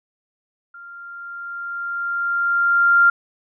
sine tone with level ramp, 1392 Hz, F6, 6 cents flat, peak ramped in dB -37 to -9 dBFS, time 0.74-3.1 s, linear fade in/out 5 ms, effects none

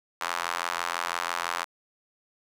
square tone with high-pass filter, 43 Hz, F1, 26 cents flat, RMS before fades -31 dBFS, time 0.2-1.65 s, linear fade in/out 20 ms, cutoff 1100 Hz, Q 1.9, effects low-pass 11000 Hz 12 dB/octave + 8-bit

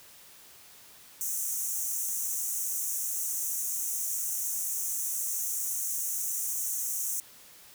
pink high-pass noise, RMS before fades -32 dBFS, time 1.21-7.2 s, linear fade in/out 0 ms, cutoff 5900 Hz, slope 96 dB/octave, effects white hiss -53 dBFS RMS until 7.74 s

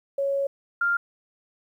sine tone pair in turn, 554.4 / 1397 Hz, C#5 / F6, 0 / 0 cents, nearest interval octave + major third, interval 1600 cents, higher second, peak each -22 / -20 dBFS, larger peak second, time 0.18-0.47 / 0.81-0.97 s, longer first, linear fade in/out 5 ms, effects 10-bit

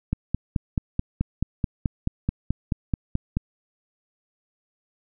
click train, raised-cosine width 5 ms, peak -10 dBFS, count 16, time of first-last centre 0.13-3.37 s, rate 4.63 Hz, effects none

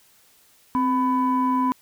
sine tone pair together, 260 / 997.3 Hz, C4 / B5, -11 / +17 cents, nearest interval octave + major seventh, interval 2328 cents, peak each -20 dBFS, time 0.75-1.72 s, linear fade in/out 0 ms, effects tanh soft clip ceiling -13 dBFS + white hiss -57 dBFS RMS until 1.81 s

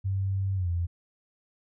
sine tone with pitch glide, 96.8 to 86.24 Hz, G2 to F2, -21 to -21 cents, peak -25 dBFS, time 0.04-0.87 s, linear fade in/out 20 ms, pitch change -200 cents, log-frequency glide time 0.55-0.69 s, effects none

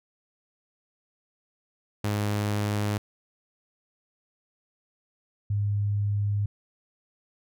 sawtooth / sine tone pair in turn, 103.83 / 102.34 Hz, G#2 / G#2, 0 / -25 cents, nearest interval unison, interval 25 cents, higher first, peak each -21 / -23 dBFS, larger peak first, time 2.04-2.98 / 5.5-6.46 s, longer second, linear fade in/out 5 ms, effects none

